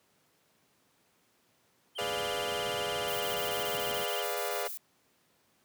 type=tone with vibrato; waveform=triangle; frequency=2970 Hz; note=F#7; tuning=6 cents sharp; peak=-37 dBFS; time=1.95-4.25 s; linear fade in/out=20 ms; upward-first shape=sine; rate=17 Hz; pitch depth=120 cents each way
type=chord; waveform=sawtooth; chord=G# diminished seventh; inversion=none; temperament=equal; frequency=415.3 / 493.9 / 587.3 / 698.5 Hz; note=G#4 / B4 / D5 / F5; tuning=0 / 0 / 0 / 0 cents; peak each=-34 dBFS; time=1.98-4.68 s; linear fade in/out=10 ms
type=noise; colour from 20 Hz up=brown; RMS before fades=-39 dBFS; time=2-4.04 s; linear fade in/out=10 ms
type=noise bursts; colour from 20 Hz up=violet; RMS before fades=-40 dBFS; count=12; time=3.08-4.773 s; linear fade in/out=0 ms; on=120 ms; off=23 ms
effects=pink hiss -69 dBFS RMS until 5.64 s + high-pass 150 Hz 12 dB/octave